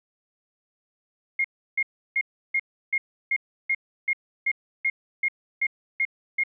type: tone bursts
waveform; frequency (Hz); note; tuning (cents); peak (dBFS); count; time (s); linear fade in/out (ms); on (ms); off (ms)
sine; 2139; C7; +38; -20; 14; 1.39-6.436; 5; 54; 330
effects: none